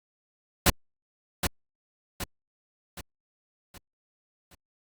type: noise with echo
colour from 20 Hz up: pink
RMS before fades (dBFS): -18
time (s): 0.66-0.7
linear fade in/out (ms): 5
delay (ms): 770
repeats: 5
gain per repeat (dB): -7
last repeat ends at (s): 4.55
effects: Opus 48 kbps